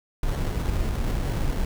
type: noise with sample-and-hold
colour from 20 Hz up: brown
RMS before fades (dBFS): -25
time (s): 0.23-1.65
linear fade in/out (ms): 2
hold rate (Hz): 2450
effects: none